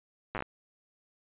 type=slowing click train; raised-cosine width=0.5 ms; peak=-19 dBFS; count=7; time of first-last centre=0.35-0.424 s; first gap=8 ms; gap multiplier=1.17; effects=resampled to 8000 Hz